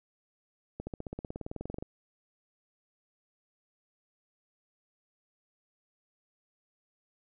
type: accelerating click train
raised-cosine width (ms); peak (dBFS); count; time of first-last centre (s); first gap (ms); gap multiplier
2; -24; 20; 0.8-1.825; 70; 0.97
effects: none